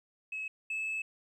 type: tone pair in turn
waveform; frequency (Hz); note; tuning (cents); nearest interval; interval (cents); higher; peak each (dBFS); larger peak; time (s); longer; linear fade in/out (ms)
sine; 2577 / 2605; E7 / E7; -40 / -21; unison; 19; second; -34 / -30; second; 0.32-0.48 / 0.7-1.02; second; 5
effects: tanh soft clip ceiling -31 dBFS + 12-bit